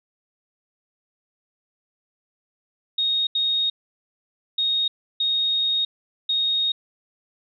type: tone bursts at uneven times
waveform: sine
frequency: 3729 Hz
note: A#7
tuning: in tune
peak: -19 dBFS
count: 5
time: 2.98-3.27 / 3.35-3.7 / 4.58-4.88 / 5.2-5.85 / 6.29-6.72 s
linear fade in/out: 5 ms
effects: none